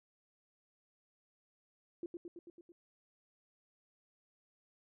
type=tone with echo; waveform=sine; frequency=344.1 Hz; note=F4; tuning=26 cents flat; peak=-38 dBFS; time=2.03-2.06 s; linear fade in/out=2 ms; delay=110 ms; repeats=6; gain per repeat=-3 dB; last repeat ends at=2.72 s; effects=none